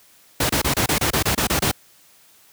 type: noise bursts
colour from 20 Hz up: pink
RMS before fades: -19 dBFS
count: 11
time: 0.4-1.715 s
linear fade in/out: 5 ms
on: 95 ms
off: 27 ms
effects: white hiss -53 dBFS RMS until 2.52 s + high-pass 60 Hz 12 dB/octave